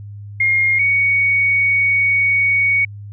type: tone pair in turn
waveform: sine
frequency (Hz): 2133 / 2235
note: C7 / C#7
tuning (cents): +33 / +14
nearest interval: minor second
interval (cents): 81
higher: second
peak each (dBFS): -12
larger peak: neither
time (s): 0.4-0.79 / 0.79-2.85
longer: second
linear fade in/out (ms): 5
effects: added 102 Hz sine -30 dBFS peak until 3.12 s